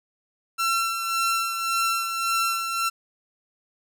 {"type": "tone with tremolo", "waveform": "sawtooth", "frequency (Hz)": 1351, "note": "E6", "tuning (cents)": 42, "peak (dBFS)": -17, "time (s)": [0.58, 2.9], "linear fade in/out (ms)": 20, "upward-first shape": "sine", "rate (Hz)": 1.8, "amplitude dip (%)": 50, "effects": []}